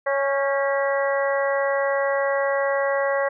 harmonic tone with a mistuned harmonic, 277.2 Hz, C#4, in tune, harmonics 2 / 3 / 4 / 5 / 6 / 7, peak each -21 / -30 / -29 / -36 / -31 / -29 dBFS, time 0.06-3.29 s, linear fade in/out 10 ms, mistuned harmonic 6, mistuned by -41 cents, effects none

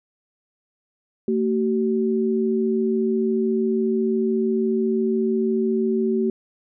sine tone pair together, 225.9 / 380 Hz, A3 / F#4, +46 / +46 cents, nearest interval major sixth, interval 900 cents, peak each -21 dBFS, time 1.28-6.3 s, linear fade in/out 2 ms, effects none

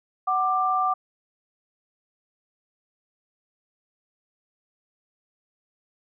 sine tone pair together, 746 / 1184.2 Hz, F#5 / D6, +14 / +14 cents, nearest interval minor sixth, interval 800 cents, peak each -24 / -22 dBFS, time 0.27-0.94 s, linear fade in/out 10 ms, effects none

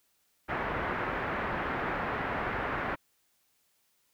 white low-pass noise, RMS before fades -33 dBFS, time 0.48-2.96 s, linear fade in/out 20 ms, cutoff 1800 Hz, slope 24 dB/octave, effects white hiss -72 dBFS RMS until 4.13 s

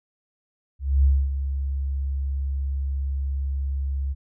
sine tone with ADSR envelope, 68.5 Hz, C#2, 20 cents flat, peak -13 dBFS, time 0.79-4.15 s, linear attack 250 ms, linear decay 250 ms, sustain -10 dB, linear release 34 ms, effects none

